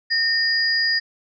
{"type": "tone pair together", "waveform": "sine", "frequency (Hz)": [1826, 4888], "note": ["A#6", "D#8"], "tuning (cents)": [-36, -32], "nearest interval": "octave + perfect fourth", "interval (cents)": 1704, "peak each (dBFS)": -20, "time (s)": [0.1, 1], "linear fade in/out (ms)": 20, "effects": []}